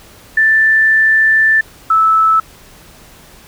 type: tone pair in turn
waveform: sine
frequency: 1767 / 1309.4 Hz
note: A6 / E6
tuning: +7 / -12 cents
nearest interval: perfect fourth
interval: 519 cents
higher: first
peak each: -7 dBFS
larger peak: neither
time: 0.37-1.61 / 1.9-2.4 s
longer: first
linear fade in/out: 5 ms
effects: pink hiss -41 dBFS RMS until 3.47 s